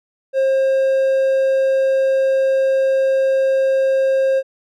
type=tone; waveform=triangle; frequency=534 Hz; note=C5; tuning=35 cents sharp; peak=-11 dBFS; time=0.33-4.43 s; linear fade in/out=50 ms; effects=none